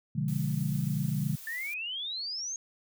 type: chord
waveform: sine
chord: B diminished seventh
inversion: none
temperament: equal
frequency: 123.47 / 146.83 / 174.61 / 207.7 Hz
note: B2 / D3 / F3 / Ab3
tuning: 0 / 0 / 0 / 0 cents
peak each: -35 / -30 / -34 / -35 dBFS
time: 0.15-1.36 s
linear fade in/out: 10 ms
type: noise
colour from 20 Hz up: blue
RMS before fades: -46 dBFS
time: 0.28-1.74 s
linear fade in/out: 2 ms
type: exponential sweep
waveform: sine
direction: up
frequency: 1760 to 6610 Hz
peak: -33 dBFS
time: 1.47-2.56 s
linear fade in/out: 2 ms
effects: none